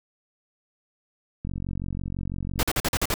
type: click train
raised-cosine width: 5 ms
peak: -19 dBFS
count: 55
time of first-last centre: 1.45-2.624 s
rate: 46 Hz
type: noise bursts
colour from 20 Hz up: pink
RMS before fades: -24 dBFS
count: 7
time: 2.59-3.141 s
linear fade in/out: 2 ms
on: 41 ms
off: 44 ms
effects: none